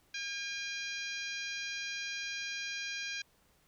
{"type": "harmonic tone", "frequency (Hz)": 808, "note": "G#5", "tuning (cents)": -48, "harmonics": [2, 3, 4, 5, 6, 7, 8], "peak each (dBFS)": [-42, -41, -46, -45, -47, -48, -51], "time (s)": [0.14, 3.22], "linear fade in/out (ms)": 5, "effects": ["pink hiss -69 dBFS RMS until 3.67 s"]}